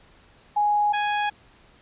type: tone pair in turn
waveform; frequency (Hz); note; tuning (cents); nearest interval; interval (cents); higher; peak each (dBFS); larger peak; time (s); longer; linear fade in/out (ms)
sine / sawtooth; 830.6 / 830.6; G#5 / G#5; 0 / 0; unison; 0; neither; -18; neither; 0.56-0.93 / 0.93-1.3; neither; 10
effects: pink hiss -55 dBFS RMS until 1.81 s + resampled to 8000 Hz